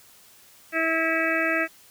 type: harmonic tone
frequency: 324.8 Hz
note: E4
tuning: 26 cents flat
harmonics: 1 / 2 / 4 / 5 / 6 / 7 / 8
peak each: -29 / -28 / -31 / -28 / -27 / -31 / -31 dBFS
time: 0.72-1.68 s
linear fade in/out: 50 ms
effects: white hiss -53 dBFS RMS until 1.9 s